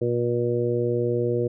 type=harmonic tone; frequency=120 Hz; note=B2; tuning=49 cents flat; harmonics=1 / 2 / 3 / 4 / 5; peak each=-27 / -32 / -25 / -25 / -35 dBFS; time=0.01-1.48 s; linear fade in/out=10 ms; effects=none